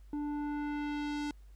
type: tone with low-pass filter sweep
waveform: square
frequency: 293.7 Hz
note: D4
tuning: in tune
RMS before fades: -36 dBFS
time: 0.13-1.31 s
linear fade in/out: 2 ms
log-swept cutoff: 620 to 6700 Hz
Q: 0.98
effects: added 50 Hz sine -51 dBFS peak until 1.55 s + pink hiss -72 dBFS RMS until 1.55 s